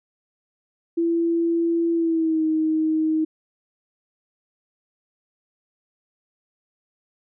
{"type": "tone with pitch glide", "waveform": "sine", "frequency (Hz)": [335.6, 314.9], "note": ["E4", "D#4"], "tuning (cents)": [31, 21], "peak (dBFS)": -18, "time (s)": [0.97, 3.25], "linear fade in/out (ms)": 10, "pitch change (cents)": -110, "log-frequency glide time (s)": [1.93, 2.44], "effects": []}